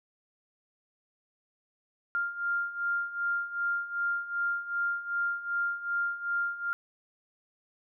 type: beating tone pair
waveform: sine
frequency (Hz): 1396.9 / 1399.5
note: F6 / F6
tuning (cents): 0 / +3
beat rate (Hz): 2.6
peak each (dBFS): -34 / -30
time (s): 2.15-6.73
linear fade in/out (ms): 0
effects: none